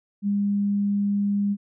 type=tone; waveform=sine; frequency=202.3 Hz; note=G#3; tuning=45 cents flat; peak=-20 dBFS; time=0.22-1.57 s; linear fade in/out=50 ms; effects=none